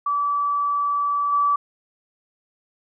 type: tone with level steps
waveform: sine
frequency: 1153 Hz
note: D6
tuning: 32 cents flat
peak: -19 / -16 dBFS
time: 0.06-1.56 s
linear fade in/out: 5 ms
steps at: 1.32 s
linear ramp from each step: 10 ms
effects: none